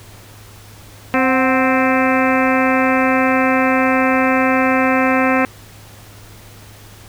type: harmonic tone with a mistuned harmonic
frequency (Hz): 261.6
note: C4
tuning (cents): 0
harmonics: 1 / 2 / 3 / 4 / 5 / 6 / 7 / 8 / 9 / 10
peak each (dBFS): -16 / -19 / -21 / -22 / -23 / -24 / -24 / -25 / -26 / -26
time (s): 1.14-5.45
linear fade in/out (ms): 0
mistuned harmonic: 3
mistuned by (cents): -72
effects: added 104 Hz sine -41 dBFS peak until 7.08 s + pink hiss -42 dBFS RMS until 7.08 s